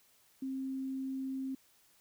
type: tone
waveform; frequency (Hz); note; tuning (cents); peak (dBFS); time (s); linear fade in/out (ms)
sine; 265.6; C4; +26; -35; 0.42-1.55; 5
effects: white hiss -67 dBFS RMS until 2 s